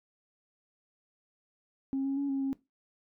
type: tone with pitch steps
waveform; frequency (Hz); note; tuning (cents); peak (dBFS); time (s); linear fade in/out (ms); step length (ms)
sine; 270.2 / 273.4 / 281 / 272.2 / 270.6; C#4 / C#4 / C#4 / C#4 / C#4; -44 / -24 / +24 / -31 / -42; -27; 1.93-2.53; 0; 120
effects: noise-tail reverb RT60 0.2 s tail -18 dB re dry + tanh soft clip ceiling -25 dBFS